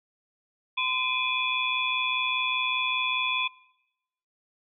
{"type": "tone cluster", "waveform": "sine", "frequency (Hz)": [1023, 2408, 2533, 3425], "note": ["C6", "D7", "D#7", "A7"], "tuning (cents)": [-39, 43, 30, -47], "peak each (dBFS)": -30, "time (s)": [0.77, 3.48], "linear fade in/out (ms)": 10, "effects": ["noise-tail reverb RT60 0.9 s tail -22 dB re dry"]}